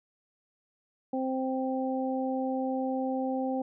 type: harmonic tone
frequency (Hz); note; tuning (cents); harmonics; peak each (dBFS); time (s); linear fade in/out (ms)
261.6; C4; 0; 1 / 2 / 3; -30 / -33 / -35; 1.13-3.62; 5
effects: none